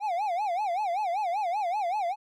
triangle tone with vibrato, 765 Hz, G5, 42 cents flat, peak -24 dBFS, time 0-2.16 s, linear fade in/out 50 ms, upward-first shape sine, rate 5.2 Hz, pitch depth 210 cents each way, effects none

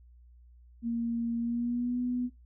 sine tone with pitch glide, 233.1 to 247 Hz, A#3 to B3, 0 to 0 cents, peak -28 dBFS, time 0.82-2.3 s, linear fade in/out 50 ms, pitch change +100 cents, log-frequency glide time 1.38-2 s, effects noise-tail reverb RT60 0.2 s tail -17 dB re dry + added 60 Hz sine -53 dBFS peak until 2.45 s

